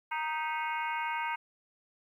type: harmonic tone with a mistuned harmonic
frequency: 311.5 Hz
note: D#4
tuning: 2 cents sharp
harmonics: 3 / 4 / 5 / 6 / 7 / 8 / 9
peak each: -33 / -42 / -39 / -47 / -39 / -45 / -47 dBFS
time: 0.11-1.36 s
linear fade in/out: 10 ms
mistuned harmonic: 6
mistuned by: +93 cents
effects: 11-bit